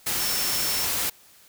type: tone in noise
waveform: sine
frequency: 5390 Hz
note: E8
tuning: 38 cents sharp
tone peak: -30 dBFS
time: 0.19-0.86 s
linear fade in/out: 10 ms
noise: white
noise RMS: -26 dBFS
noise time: 0.06-1.1 s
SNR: -7 dB
effects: white hiss -54 dBFS RMS until 1.48 s